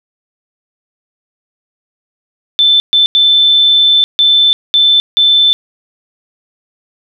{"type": "tone bursts at uneven times", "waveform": "sine", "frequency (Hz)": 3531, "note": "A7", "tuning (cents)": 5, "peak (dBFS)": -5, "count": 6, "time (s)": [[2.59, 2.8], [2.93, 3.06], [3.15, 4.04], [4.19, 4.53], [4.74, 5], [5.17, 5.53]], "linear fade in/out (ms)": 0, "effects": []}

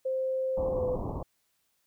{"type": "tone with pitch glide", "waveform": "sine", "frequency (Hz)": [523.3, 504.9], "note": ["C5", "B4"], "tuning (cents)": [0, 38], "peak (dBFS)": -27, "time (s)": [0.05, 0.96], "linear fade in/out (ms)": 10, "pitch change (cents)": -62, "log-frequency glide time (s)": [0.67, 0.84]}
{"type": "low-pass noise", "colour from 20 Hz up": "pink", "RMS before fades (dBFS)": -35, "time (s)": [0.57, 1.23], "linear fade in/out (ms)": 5, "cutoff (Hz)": 1100, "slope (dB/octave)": 96}
{"effects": ["white hiss -74 dBFS RMS until 1.86 s"]}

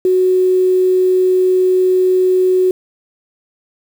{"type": "tone with quantisation", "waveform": "sine", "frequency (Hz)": 369.7, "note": "F#4", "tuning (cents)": -1, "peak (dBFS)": -9, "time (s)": [0.05, 2.71], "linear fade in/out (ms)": 2, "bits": 6, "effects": []}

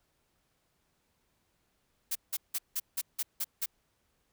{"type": "noise bursts", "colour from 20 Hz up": "blue", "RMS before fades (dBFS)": -32, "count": 8, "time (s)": [2.11, 3.66], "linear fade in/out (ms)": 10, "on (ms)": 45, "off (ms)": 170, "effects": ["pink hiss -75 dBFS RMS until 4.32 s"]}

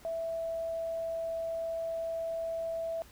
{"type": "tone", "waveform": "sine", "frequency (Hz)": 659.3, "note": "E5", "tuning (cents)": 0, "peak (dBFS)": -32, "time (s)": [0.05, 3.02], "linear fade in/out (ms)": 0, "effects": ["added 60 Hz sine -61 dBFS peak until 3.11 s", "pink hiss -57 dBFS RMS until 3.11 s"]}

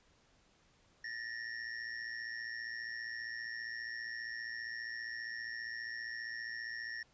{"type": "ring-modulated tone", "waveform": "square", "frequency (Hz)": 1829, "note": "A#6", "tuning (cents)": -33, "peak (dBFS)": -38, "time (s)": [1.04, 7.03], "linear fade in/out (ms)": 5, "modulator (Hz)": 57.5, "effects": ["pink hiss -69 dBFS RMS until 7.13 s", "resampled to 16000 Hz"]}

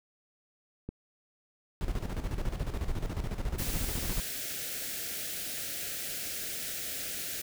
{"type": "click", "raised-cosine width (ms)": 3, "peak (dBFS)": -24, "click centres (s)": 0.89}
{"type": "noise with tremolo", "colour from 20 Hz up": "brown", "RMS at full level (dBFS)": -31, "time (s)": [1.81, 4.2], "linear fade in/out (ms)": 0, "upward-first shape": "square", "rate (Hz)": 14, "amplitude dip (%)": 60}
{"type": "band-stop noise", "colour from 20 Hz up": "white", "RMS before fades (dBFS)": -37, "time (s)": [3.58, 7.42], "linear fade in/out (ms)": 10, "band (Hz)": [710, 1400], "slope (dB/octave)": 48}
{"effects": []}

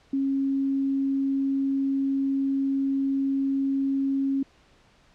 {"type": "tone", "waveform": "sine", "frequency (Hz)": 272.6, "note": "C#4", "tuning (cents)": -29, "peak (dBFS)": -22, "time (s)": [0.13, 4.43], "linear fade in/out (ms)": 5, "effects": ["pink hiss -59 dBFS RMS until 5.14 s", "low-pass 5000 Hz 12 dB/octave"]}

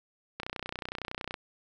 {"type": "click train", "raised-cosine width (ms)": 0.3, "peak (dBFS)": -19, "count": 30, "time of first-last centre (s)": [0.4, 1.342], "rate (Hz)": 30.8, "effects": []}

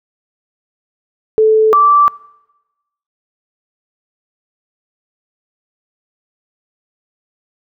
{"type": "tone pair in turn", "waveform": "sine", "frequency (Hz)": [436.6, 1165.6], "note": ["A4", "D6"], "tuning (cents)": [-13, -13], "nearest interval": "octave + perfect fourth", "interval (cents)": 1700, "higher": "second", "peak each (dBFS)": -6, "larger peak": "neither", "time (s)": [[1.38, 1.73], [1.73, 2.08]], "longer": "neither", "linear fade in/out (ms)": 0, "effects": ["noise-tail reverb RT60 1.0 s tail -22 dB re dry"]}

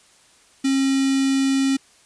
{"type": "tone with notch filter", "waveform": "square", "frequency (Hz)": 270, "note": "C#4", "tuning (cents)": -45, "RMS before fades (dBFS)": -19, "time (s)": [0.64, 1.77], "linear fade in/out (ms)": 10, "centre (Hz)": 930, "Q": 0.51, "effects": ["white hiss -54 dBFS RMS until 2.05 s", "resampled to 22050 Hz"]}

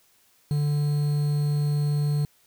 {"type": "tone with quantisation", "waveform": "triangle", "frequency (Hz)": 146.83, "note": "D3", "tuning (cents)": 0, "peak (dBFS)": -19, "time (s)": [0.51, 2.25], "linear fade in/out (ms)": 0, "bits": 7, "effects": ["white hiss -62 dBFS RMS until 2.46 s"]}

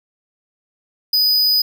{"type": "tone", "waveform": "square", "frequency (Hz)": 4978, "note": "D#8", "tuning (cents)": 0, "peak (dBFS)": -13, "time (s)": [1.13, 1.62], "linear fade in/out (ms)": 5, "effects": []}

